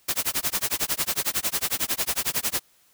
white noise with tremolo, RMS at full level -23 dBFS, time 0.08-2.6 s, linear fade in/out 10 ms, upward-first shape sine, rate 11 Hz, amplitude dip 100%, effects white hiss -61 dBFS RMS until 2.93 s

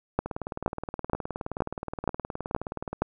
two click trains, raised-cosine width 1 ms, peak -9 / -18 dBFS, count 7 / 52, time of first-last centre 0.19-3.02 / 0.26-2.93 s, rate 2.12 / 19.1 Hz, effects none

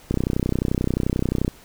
click train, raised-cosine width 3 ms, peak -8 dBFS, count 44, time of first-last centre 0.11-1.479 s, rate 31.4 Hz, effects pink hiss -49 dBFS RMS until 1.64 s

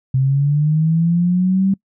sine linear sweep, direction up, 130 to 196 Hz, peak -12 dBFS, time 0.14-1.74 s, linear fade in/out 5 ms, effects noise-tail reverb RT60 0.1 s tail -25 dB re dry

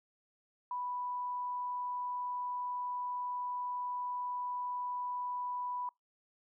sine tone, 987.8 Hz, B5, in tune, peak -35 dBFS, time 0.71-5.89 s, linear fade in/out 2 ms, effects noise-tail reverb RT60 0.2 s tail -25 dB re dry

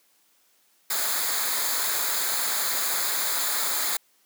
white noise with comb filter, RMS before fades -26 dBFS, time 0.9-3.97 s, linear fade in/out 5 ms, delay 0.35 ms, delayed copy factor -0.7, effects white hiss -64 dBFS RMS until 4.25 s + high-pass 200 Hz 12 dB/octave

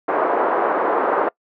pink band-pass noise, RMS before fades -19 dBFS, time 0.08-1.29 s, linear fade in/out 5 ms, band 380 to 1300 Hz, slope 24 dB/octave, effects noise-tail reverb RT60 0.1 s tail -24 dB re dry

